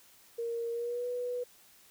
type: tone with pitch glide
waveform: sine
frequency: 466.2 to 491.4 Hz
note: A#4 to B4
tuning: 0 to -9 cents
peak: -32 dBFS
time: 0.38-1.44 s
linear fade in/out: 10 ms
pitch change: +91 cents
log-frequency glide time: 0.72-1.07 s
effects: white hiss -60 dBFS RMS until 1.9 s